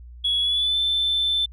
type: tone with pitch glide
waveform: sine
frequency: 3362 to 3535 Hz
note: G#7 to A7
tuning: +20 to +7 cents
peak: -18 dBFS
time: 0.24-1.46 s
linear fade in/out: 10 ms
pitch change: +87 cents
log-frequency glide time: 0.41-0.77 s
effects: tanh soft clip ceiling -15 dBFS + added 60 Hz sine -39 dBFS peak until 1.52 s